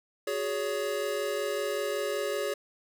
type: chord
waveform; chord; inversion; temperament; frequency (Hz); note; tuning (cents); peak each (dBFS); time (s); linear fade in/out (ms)
square; F# suspended second; none; equal with one note detuned; 370 / 415.3 / 563.1; F#4 / G#4 / C#5; 0 / 0 / +27; -38 / -33 / -33; 0.27-2.54; 5
effects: none